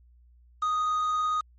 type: tone with quantisation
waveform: triangle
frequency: 1244.5 Hz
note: D#6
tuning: in tune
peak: -22 dBFS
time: 0.62-1.41 s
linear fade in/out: 5 ms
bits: 7
effects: added 60 Hz sine -54 dBFS peak until 1.58 s + MP3 32 kbps